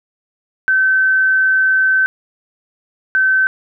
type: tone pair in turn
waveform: sine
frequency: 1536 / 1536 Hz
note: G6 / G6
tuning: -36 / -36 cents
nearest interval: unison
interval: 0 cents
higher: neither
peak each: -10 dBFS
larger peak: neither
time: 0.68-2.06 / 3.15-3.47 s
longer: first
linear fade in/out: 0 ms
effects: none